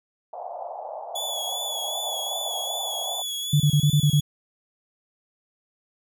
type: band-pass noise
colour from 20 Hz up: pink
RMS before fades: -35 dBFS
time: 0.33-3.22 s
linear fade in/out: 2 ms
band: 620 to 820 Hz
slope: 48 dB/octave
type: tone with vibrato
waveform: sawtooth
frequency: 3406 Hz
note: G#7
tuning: 43 cents sharp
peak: -25 dBFS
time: 1.15-4.21 s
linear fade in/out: 10 ms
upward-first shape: sine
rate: 2.6 Hz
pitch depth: 34 cents each way
type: tone bursts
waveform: sine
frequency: 146.83 Hz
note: D3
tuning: in tune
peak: -15 dBFS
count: 7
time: 3.53-4.201 s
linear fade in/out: 5 ms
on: 71 ms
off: 29 ms
effects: none